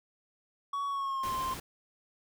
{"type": "tone with pitch glide", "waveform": "triangle", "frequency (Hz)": [1123, 1047.8], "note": ["C#6", "C6"], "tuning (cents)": [22, 2], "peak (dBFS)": -29, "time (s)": [0.73, 1.54], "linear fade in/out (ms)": 5, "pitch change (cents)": -120, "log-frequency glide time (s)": [0.88, 1.35]}
{"type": "noise", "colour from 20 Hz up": "pink", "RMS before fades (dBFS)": -42, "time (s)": [1.23, 1.6], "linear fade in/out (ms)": 5}
{"effects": []}